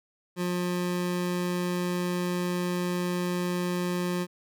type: tone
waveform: 25% pulse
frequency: 178 Hz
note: F3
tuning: 33 cents sharp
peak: -23 dBFS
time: 0.36-4.27 s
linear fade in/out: 50 ms
effects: none